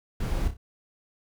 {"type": "noise with echo", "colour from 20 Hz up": "brown", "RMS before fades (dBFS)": -27, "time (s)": [0.2, 0.48], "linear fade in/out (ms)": 5, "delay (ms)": 30, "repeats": 3, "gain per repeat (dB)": -8, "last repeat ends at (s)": 0.57, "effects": []}